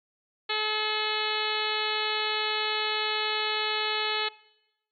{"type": "harmonic tone", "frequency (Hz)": 429.2, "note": "A4", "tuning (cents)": -43, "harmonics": [1, 2, 3, 4, 5, 6, 7, 8, 9, 10], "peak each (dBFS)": [-35, -35, -35, -35, -35, -35, -35, -35, -35, -35], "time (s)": [0.49, 4.29], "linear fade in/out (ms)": 10, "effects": ["noise-tail reverb RT60 0.9 s tail -20 dB re dry", "MP3 96 kbps"]}